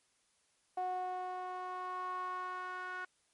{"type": "tone with band-pass filter sweep", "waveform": "sawtooth", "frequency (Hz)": 366.4, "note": "F#4", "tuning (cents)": -17, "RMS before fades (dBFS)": -40, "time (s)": [0.77, 3.05], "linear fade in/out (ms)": 5, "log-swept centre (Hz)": [740, 1400], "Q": 5.2, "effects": ["white hiss -74 dBFS RMS until 3.33 s", "MP3 48 kbps"]}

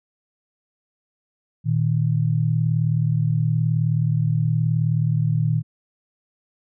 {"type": "tone pair together", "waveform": "sine", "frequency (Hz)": [116.54, 155.56], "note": ["A#2", "D#3"], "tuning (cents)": [0, 0], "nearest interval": "perfect fourth", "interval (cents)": 500, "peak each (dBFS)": -20, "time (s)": [1.64, 5.63], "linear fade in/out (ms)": 50, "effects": []}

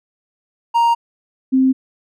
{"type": "tone pair in turn", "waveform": ["triangle", "sine"], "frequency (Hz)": [934, 262.1], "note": ["A#5", "C4"], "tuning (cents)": [3, 3], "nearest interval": "octave + minor seventh", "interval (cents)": 2200, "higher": "first", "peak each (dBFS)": [-9, -10], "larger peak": "first", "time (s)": [[0.74, 0.95], [1.52, 1.73]], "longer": "neither", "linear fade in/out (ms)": 20, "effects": []}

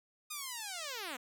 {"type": "linear sweep", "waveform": "5% pulse", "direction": "down", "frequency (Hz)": [1244.5, 233.1], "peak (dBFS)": -28, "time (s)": [0.3, 1.17], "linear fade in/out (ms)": 10, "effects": []}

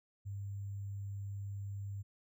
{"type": "tone with sample-and-hold", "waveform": "sine", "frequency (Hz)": 99.7, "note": "G2", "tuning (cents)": 30, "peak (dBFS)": -39, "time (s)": [0.25, 2.03], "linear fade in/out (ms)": 20, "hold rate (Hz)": 7350, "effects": []}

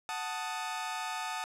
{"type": "chord", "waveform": "sawtooth", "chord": "D# diminished", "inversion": "first", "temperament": "equal", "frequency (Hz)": [740, 880, 1244.5], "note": ["F#5", "A5", "D#6"], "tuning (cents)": [0, 0, 0], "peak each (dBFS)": [-36, -34, -36], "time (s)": [0.09, 1.44], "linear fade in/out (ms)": 0, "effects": ["low-pass 10000 Hz 12 dB/octave"]}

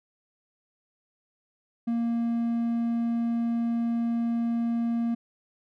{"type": "tone", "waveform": "triangle", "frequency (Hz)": 233.1, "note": "A#3", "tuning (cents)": 0, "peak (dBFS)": -22, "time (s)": [1.87, 5.15], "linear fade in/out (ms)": 10, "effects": []}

